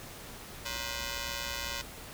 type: ring-modulated tone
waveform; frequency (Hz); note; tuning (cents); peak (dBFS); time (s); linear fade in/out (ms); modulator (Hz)
5% pulse; 502; B4; +28; -20; 0.65-1.82; 10; 441
effects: pink hiss -46 dBFS RMS until 2.13 s

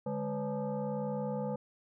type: tone with frequency modulation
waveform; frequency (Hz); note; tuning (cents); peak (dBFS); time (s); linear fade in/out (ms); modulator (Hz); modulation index
sine; 146.83; D3; 0; -32; 0.06-1.56; 5; 355; 1.7
effects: none

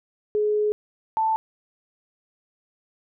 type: tone pair in turn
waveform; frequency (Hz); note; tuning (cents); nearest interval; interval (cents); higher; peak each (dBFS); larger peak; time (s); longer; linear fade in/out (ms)
sine; 421.4 / 883.7; G#4 / A5; +25 / +7; octave + minor second; 1282; second; -19; neither; 0.35-0.72 / 1.17-1.36; first; 0
effects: none

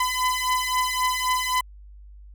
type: beating tone pair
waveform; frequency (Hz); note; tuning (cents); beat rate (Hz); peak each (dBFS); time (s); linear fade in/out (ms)
sawtooth; 1008 / 1011.8; B5 / B5; +35 / +42; 3.8; -21; 0-1.61; 5
effects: added 50 Hz sine -42 dBFS peak until 2.34 s

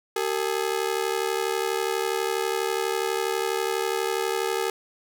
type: ring-modulated tone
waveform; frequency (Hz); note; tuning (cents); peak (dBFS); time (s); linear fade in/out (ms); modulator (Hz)
sawtooth; 420.2; G#4; +20; -17; 0.16-4.7; 2; 36.1
effects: none

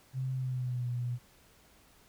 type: tone with pitch glide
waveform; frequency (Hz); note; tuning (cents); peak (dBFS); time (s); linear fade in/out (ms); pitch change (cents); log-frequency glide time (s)
sine; 130.81 to 122.05; C3 to B2; 0 to -20; -31; 0.13-1.19; 50; -120; 0.33-0.88
effects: pink hiss -62 dBFS RMS until 2.08 s

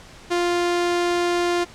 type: tone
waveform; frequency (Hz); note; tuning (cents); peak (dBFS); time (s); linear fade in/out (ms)
sawtooth; 349.6; F4; +2; -15; 0.3-1.65; 20
effects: pink hiss -44 dBFS RMS until 1.74 s + low-pass 7000 Hz 12 dB/octave

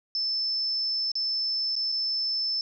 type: tone with dropouts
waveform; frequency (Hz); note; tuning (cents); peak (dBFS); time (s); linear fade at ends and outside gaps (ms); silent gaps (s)
sine; 5274; E8; 0; -25; 0.15-2.61; 1; 1.117-1.154 / 1.755-1.763 / 1.919-1.923
effects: none

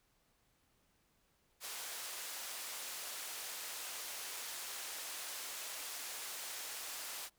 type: band-pass noise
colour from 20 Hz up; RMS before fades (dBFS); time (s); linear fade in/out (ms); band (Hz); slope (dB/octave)
white; -45; 1.6-7.3; 50; 490 to 12000; 12
effects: pink hiss -75 dBFS RMS until 7.38 s

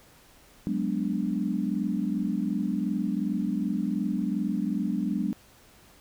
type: chord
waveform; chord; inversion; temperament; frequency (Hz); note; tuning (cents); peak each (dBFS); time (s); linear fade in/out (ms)
sine; G# half-diminished seventh; third; equal; 185 / 207.7 / 246.9 / 293.7; F#3 / G#3 / B3 / D4; 0 / 0 / 0 / 0; -31 / -29 / -32 / -32; 0.67-5.33; 0
effects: pink hiss -56 dBFS RMS until 6 s

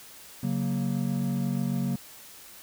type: chord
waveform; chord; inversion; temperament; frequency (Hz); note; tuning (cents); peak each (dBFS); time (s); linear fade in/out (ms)
triangle; F# major; second; equal; 138.59 / 185 / 233.1; C#3 / F#3 / A#3; 0 / 0 / 0; -28; 0.43-1.96; 5
effects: white hiss -48 dBFS RMS until 2.62 s

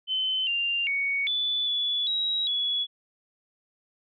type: tone with pitch steps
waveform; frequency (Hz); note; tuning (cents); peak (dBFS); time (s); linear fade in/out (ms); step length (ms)
sine; 3056 / 2790 / 2231 / 3476 / 3429 / 3845 / 3384; G7 / F7 / C#7 / A7 / A7 / B7 / G#7; -45 / -2 / +11 / -22 / -45 / -47 / +32; -24; 0.07-2.87; 50; 400
effects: none

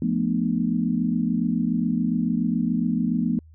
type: tone cluster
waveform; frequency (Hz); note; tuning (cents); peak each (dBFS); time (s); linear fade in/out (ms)
sine; 173.7 / 216.6 / 243.7 / 298.9; F3 / A3 / B3 / D4; -9 / -27 / -23 / +31; -26 / -25 / -24 / -31; 0.02-3.39; 2
effects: added 79 Hz sine -46 dBFS peak until 3.54 s

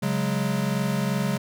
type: chord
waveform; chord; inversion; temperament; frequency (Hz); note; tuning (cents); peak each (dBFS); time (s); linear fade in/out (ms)
square; C# suspended fourth; none; equal; 138.59 / 185 / 207.7; C#3 / F#3 / G#3; 0 / 0 / 0; -28; 0.02-1.38; 10
effects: none

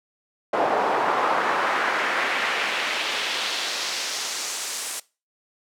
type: noise with band-pass filter sweep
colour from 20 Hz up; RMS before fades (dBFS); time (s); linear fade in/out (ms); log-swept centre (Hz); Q
brown; -24; 0.53-5; 5; 720 to 9000; 1.3
effects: noise-tail reverb RT60 0.3 s tail -21 dB re dry + high-pass 400 Hz 12 dB/octave

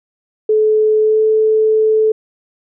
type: tone with pitch glide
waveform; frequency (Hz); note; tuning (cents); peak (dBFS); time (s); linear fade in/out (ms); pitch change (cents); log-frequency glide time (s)
sine; 431.3 to 435.8; A4 to A4; -35 to -17; -9; 0.49-2.12; 5; +18; 1.01-1.22
effects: none

